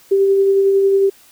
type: tone with tremolo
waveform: sine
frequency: 392 Hz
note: G4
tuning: in tune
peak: -9 dBFS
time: 0.11-1.1 s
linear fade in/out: 10 ms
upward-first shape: sine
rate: 11 Hz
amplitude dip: 25%
effects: white hiss -48 dBFS RMS until 1.31 s